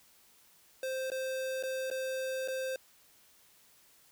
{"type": "tone with dropouts", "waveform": "square", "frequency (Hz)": 523.3, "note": "C5", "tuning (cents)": 0, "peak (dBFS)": -34, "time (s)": [0.83, 2.76], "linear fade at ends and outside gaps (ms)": 2, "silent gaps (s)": [[1.102, 1.117], [1.627, 1.635], [1.902, 1.912], [2.477, 2.483]], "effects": ["white hiss -63 dBFS RMS until 4.11 s"]}